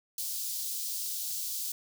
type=high-pass noise; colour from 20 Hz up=white; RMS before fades=-35 dBFS; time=0.18-1.72 s; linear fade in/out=2 ms; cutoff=4000 Hz; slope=24 dB/octave; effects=none